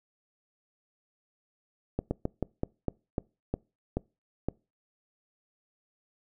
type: slowing click train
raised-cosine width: 2 ms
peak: -15 dBFS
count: 10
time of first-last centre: 1.99-4.486 s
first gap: 120 ms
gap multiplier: 1.2
effects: noise-tail reverb RT60 0.3 s tail -25 dB re dry